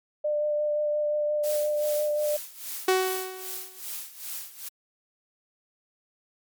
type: tone with vibrato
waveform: sine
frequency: 597 Hz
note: D5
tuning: 28 cents sharp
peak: -23 dBFS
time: 0.24-2.37 s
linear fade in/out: 10 ms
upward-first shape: sine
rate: 5.7 Hz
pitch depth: 12 cents each way
type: noise with tremolo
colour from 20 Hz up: blue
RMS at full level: -34 dBFS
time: 1.43-4.69 s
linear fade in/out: 10 ms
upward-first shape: sine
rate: 2.5 Hz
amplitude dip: 80%
type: tone with exponential decay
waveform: sawtooth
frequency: 374.4 Hz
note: F#4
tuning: 20 cents sharp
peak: -14 dBFS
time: 2.88-3.8 s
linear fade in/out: 5 ms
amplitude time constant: 200 ms
effects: MP3 96 kbps